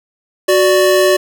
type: tone pair together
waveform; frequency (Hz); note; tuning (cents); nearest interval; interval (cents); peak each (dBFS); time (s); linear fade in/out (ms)
square; 369.8 / 587; F#4 / D5; -1 / -1; minor sixth; 800; -12; 0.48-1.17; 10
effects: none